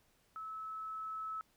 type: tone with level ramp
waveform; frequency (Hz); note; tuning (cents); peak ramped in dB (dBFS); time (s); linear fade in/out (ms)
sine; 1300; E6; -24; -42 to -38; 0.36-1.41; 0
effects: pink hiss -72 dBFS RMS until 1.56 s